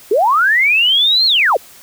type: linear two-way sweep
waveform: sine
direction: up then down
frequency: 370 to 4301 to 404.1 Hz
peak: -9 dBFS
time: 0.11-1.57 s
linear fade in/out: 5 ms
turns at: 1.26 s
effects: white hiss -41 dBFS RMS until 1.82 s